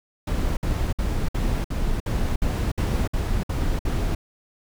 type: noise bursts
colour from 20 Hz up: brown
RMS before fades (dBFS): -23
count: 11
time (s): 0.27-4.15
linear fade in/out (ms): 5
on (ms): 300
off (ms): 58
effects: none